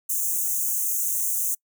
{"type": "high-pass noise", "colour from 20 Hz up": "white", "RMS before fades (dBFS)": -25, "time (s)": [0.09, 1.55], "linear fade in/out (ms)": 10, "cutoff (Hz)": 6100, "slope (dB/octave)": 96, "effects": ["noise-tail reverb RT60 0.1 s tail -26 dB re dry"]}